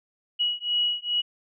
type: beating tone pair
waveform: sine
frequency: 2913 / 2915.4 Hz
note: F#7 / F#7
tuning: -28 / -26 cents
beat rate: 2.4 Hz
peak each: -26 dBFS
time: 0.39-1.22 s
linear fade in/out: 20 ms
effects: none